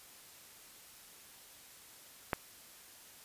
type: click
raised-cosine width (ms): 0.5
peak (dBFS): -15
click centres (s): 2.332
effects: white hiss -56 dBFS RMS until 3.24 s + resampled to 32000 Hz